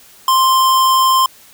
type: tone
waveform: square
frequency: 1048 Hz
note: C6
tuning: 2 cents sharp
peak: -10 dBFS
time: 0.28-1.26 s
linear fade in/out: 2 ms
effects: white hiss -44 dBFS RMS until 1.53 s